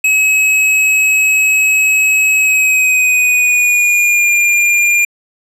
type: tone with pitch glide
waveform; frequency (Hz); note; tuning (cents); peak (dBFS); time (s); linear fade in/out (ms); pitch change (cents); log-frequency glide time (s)
square; 2562 to 2404; E7 to D7; -50 to +40; -9; 0.04-5.05; 5; -110; 2.37-4.32
effects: low-pass 12000 Hz 12 dB/octave